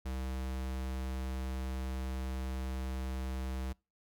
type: tone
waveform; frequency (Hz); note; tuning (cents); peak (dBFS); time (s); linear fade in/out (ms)
square; 65; C2; -11; -36; 0.05-3.73; 10
effects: noise-tail reverb RT60 0.3 s tail -26 dB re dry